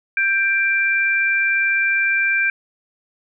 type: tone pair together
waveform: sine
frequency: 1578.6 / 2359 Hz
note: G6 / D7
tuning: +12 / +7 cents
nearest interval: perfect fifth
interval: 695 cents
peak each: -18 dBFS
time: 0.17-2.5 s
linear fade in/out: 2 ms
effects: none